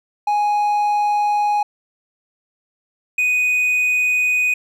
triangle tone pair in turn, 830.6 / 2489 Hz, G#5 / D#7, 0 / 0 cents, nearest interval octave + perfect fifth, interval 1900 cents, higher second, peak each -13 dBFS, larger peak neither, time 0.27-1.63 / 3.18-4.54 s, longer neither, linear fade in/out 5 ms, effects none

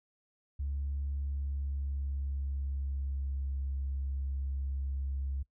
sine tone with pitch glide, 70.1 to 68.1 Hz, C#2 to C#2, +20 to -30 cents, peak -31 dBFS, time 0.59-5.43 s, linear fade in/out 10 ms, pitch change -50 cents, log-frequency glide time 1.04-3.55 s, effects noise-tail reverb RT60 0.1 s tail -21 dB re dry + tanh soft clip ceiling -28 dBFS

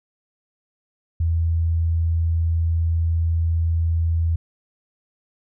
sine tone, 82.7 Hz, E2, 6 cents sharp, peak -17 dBFS, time 1.2-4.36 s, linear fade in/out 5 ms, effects none

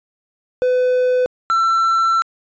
triangle tone pair in turn, 503 / 1342.8 Hz, B4 / E6, +32 / +32 cents, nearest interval octave + perfect fourth, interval 1700 cents, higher second, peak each -11 dBFS, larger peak neither, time 0.62-1.26 / 1.5-2.22 s, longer second, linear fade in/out 0 ms, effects resampled to 16000 Hz

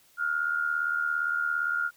sine tone with amplitude modulation, 1414 Hz, F6, 21 cents sharp, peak -22 dBFS, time 0.17-1.91 s, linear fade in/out 50 ms, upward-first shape sine, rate 77.5 Hz, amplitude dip 70%, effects white hiss -61 dBFS RMS until 1.96 s

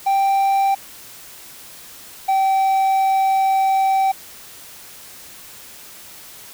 triangle tone pair in turn, 784 / 772.3 Hz, G5 / G5, 0 / -26 cents, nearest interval unison, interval 26 cents, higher first, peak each -12 dBFS, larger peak neither, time 0.06-0.75 / 2.28-4.12 s, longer second, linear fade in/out 10 ms, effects white hiss -40 dBFS RMS until 6.53 s

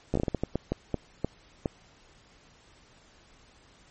slowing click train, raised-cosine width 2 ms, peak -13 dBFS, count 13, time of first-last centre 0.14-1.658 s, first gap 14 ms, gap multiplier 1.36, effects pink hiss -58 dBFS RMS until 3.9 s + MP3 32 kbps

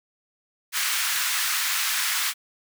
pink high-pass noise, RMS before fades -25 dBFS, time 0.72-2.34 s, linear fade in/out 50 ms, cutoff 1300 Hz, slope 24 dB/octave, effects none

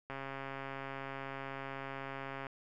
click train, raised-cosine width 0.5 ms, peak -27 dBFS, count 323, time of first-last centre 0.1-2.468 s, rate 136 Hz, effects none

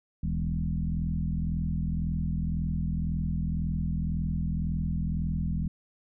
sine tone with frequency modulation, 114.7 Hz, A#2, 28 cents flat, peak -26 dBFS, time 0.23-5.68 s, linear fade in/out 5 ms, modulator 41.9 Hz, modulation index 2.2, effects none

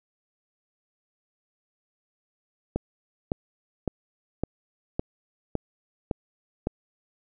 click train, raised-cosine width 2 ms, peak -12 dBFS, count 8, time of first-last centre 2.76-6.671 s, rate 1.79 Hz, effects none

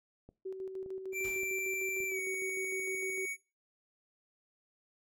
click train, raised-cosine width 2 ms, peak -39 dBFS, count 4, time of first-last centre 0.29-2.004 s, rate 1.75 Hz
sine tone with tremolo, 380 Hz, F#4, 46 cents sharp, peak -36 dBFS, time 0.45-3.26 s, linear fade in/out 10 ms, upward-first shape square, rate 6.6 Hz, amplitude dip 45%
square tone with pitch glide, 2349 to 2238 Hz, D7 to C#7, 0 to +16 cents, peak -36 dBFS, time 1.12-3.37 s, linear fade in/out 50 ms, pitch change -84 cents, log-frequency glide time 2.08-2.19 s
pink noise with exponential decay, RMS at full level -47 dBFS, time 1.24-1.64 s, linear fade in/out 5 ms, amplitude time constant 86 ms
effects noise-tail reverb RT60 0.3 s tail -20 dB re dry

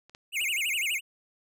clicks, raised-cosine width 0.2 ms, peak -35 / -29 / -31 dBFS, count 3, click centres 0.096 / 0.149 / 0.413 s
square tone with vibrato, 2489 Hz, D#7, in tune, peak -27 dBFS, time 0.32-1.01 s, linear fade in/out 50 ms, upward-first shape sine, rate 12 Hz, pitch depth 290 cents each way
effects none

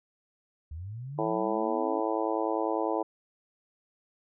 sine linear sweep, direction up, 71.8 to 287.1 Hz, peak -36 dBFS, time 0.71-2 s, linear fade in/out 5 ms
harmonic tone, 110 Hz, A2, in tune, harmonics 3 / 4 / 5 / 6 / 7 / 8 / 9, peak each -32 / -33 / -34 / -35 / -35 / -36 / -37 dBFS, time 1.18-3.03 s, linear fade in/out 10 ms
effects none

